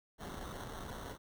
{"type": "noise with sample-and-hold", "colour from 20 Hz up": "pink", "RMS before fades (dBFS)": -45, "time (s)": [0.18, 1.18], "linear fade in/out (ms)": 50, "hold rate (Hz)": 2450, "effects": []}